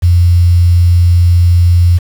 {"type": "tone with quantisation", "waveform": "sine", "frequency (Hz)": 87.31, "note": "F2", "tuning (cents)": 0, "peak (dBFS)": -4, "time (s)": [0.02, 1.99], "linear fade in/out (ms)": 20, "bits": 5, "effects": []}